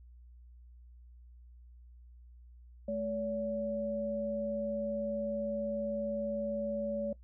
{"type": "tone pair together", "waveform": "sine", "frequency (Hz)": [215.6, 569], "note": ["A3", "C#5"], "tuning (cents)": [-35, 45], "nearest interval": "octave + perfect fourth", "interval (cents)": 1680, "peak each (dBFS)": [-37, -33], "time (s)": [2.88, 7.13], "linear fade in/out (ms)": 5, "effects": ["noise-tail reverb RT60 0.1 s tail -19 dB re dry", "added 60 Hz sine -52 dBFS peak until 7.23 s"]}